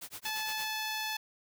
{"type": "noise with tremolo", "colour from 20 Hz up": "white", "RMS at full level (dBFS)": -42, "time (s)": [0.01, 0.67], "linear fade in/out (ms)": 10, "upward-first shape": "sine", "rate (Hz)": 8.7, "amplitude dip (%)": 100}
{"type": "tone", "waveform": "10% pulse", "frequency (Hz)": 867, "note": "A5", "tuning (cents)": -26, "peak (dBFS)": -25, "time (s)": [0.25, 1.17], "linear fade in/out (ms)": 5}
{"effects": []}